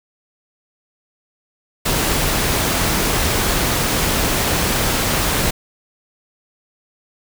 pink noise, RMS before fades -18 dBFS, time 1.85-5.51 s, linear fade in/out 10 ms, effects none

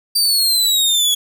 sawtooth exponential sweep, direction down, 4693 to 3349 Hz, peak -10 dBFS, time 0.15-1.15 s, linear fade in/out 10 ms, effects none

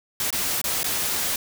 white noise with dropouts, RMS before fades -25 dBFS, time 0.2-1.36 s, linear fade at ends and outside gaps 2 ms, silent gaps 0.305-0.327 / 0.616-0.641 / 0.832-0.842 s, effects none

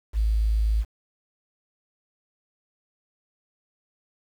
sine tone with quantisation, 54 Hz, A1, 32 cents flat, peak -19 dBFS, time 0.13-0.85 s, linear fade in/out 50 ms, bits 8, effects none

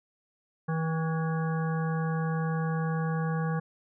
harmonic tone with a mistuned harmonic, 161.1 Hz, E3, 39 cents flat, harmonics 1 / 3 / 5 / 7 / 9 / 10, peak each -27 / -37 / -39 / -40 / -44 / -42 dBFS, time 0.68-3.6 s, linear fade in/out 10 ms, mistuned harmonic 10, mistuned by +51 cents, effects none

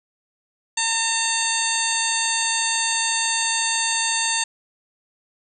harmonic tone, 906 Hz, A#5, 50 cents flat, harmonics 1 / 2 / 3 / 4 / 5 / 7 / 8 / 9, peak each -28 / -28 / -28 / -28 / -28 / -28 / -28 / -28 dBFS, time 0.77-4.44 s, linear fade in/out 5 ms, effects none

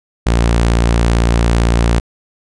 sawtooth tone, 57.8 Hz, A#1, 14 cents flat, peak -6 dBFS, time 0.26-2 s, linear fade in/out 10 ms, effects resampled to 22050 Hz

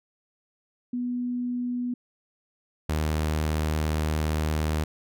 sine / sawtooth tone pair in turn, 245.5 / 77.33 Hz, B3 / D#2, -10 / -10 cents, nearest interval octave + minor sixth, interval 2000 cents, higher first, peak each -26 / -20 dBFS, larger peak second, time 0.93-1.94 / 2.89-4.84 s, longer second, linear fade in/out 5 ms, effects none

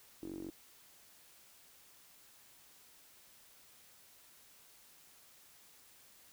sawtooth tone with band-pass filter, 46.77 Hz, F#1, 19 cents sharp, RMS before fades -45 dBFS, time 0.22-0.5 s, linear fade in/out 0 ms, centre 320 Hz, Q 8.4, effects white hiss -62 dBFS RMS until 6.32 s

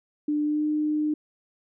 sine tone with pitch glide, 297.9 to 302.9 Hz, D4 to D#4, +25 to -46 cents, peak -22 dBFS, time 0.28-1.14 s, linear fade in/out 5 ms, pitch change +29 cents, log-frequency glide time 0.44-0.65 s, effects none

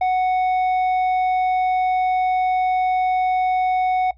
sine tone with tanh clipping, 740 Hz, F#5, in tune, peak -17 dBFS, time 0.01-4.11 s, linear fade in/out 5 ms, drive 6 dB, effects noise-tail reverb RT60 0.1 s tail -17 dB re dry + added 60 Hz sine -47 dBFS peak until 4.17 s

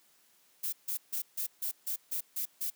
violet noise bursts, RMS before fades -34 dBFS, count 9, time 0.63-2.703 s, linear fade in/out 10 ms, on 97 ms, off 150 ms, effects white hiss -66 dBFS RMS until 2.75 s + high-pass 150 Hz 12 dB/octave

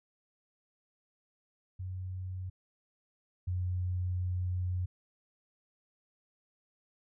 sine tone pair in turn, 92.5 / 90.6 Hz, F#2 / F#2, 0 / -36 cents, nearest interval unison, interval 36 cents, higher first, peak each -36 / -30 dBFS, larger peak second, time 1.79-2.5 / 3.47-4.86 s, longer second, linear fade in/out 10 ms, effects none

